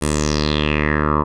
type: tone with low-pass filter sweep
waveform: 10% pulse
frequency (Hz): 75.2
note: D2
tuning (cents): +42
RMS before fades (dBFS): -18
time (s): 0.01-1.24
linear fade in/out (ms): 20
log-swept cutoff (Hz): 9900 to 1000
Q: 4.9
effects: none